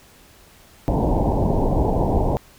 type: low-pass noise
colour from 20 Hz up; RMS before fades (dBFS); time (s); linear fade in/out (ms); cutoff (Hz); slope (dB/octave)
pink; -19; 0.88-2.37; 0; 960; 96
effects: pink hiss -50 dBFS RMS until 2.58 s